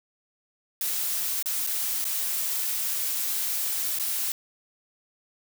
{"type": "noise with dropouts", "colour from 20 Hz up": "blue", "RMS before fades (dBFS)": -28, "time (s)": [0.81, 4.32], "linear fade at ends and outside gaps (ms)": 1, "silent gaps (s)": [[1.426, 1.458], [1.666, 1.672], [2.043, 2.051], [3.987, 3.997]], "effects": []}